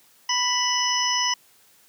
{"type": "harmonic tone with a mistuned harmonic", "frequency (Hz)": 987.8, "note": "B5", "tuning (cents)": 0, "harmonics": [1, 2, 3, 5, 6], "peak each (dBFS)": [-26, -29, -26, -26, -28], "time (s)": [0.29, 1.34], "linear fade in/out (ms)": 5, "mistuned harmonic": 5, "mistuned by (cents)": 84, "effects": ["white hiss -57 dBFS RMS until 1.88 s", "high-pass 100 Hz 12 dB/octave"]}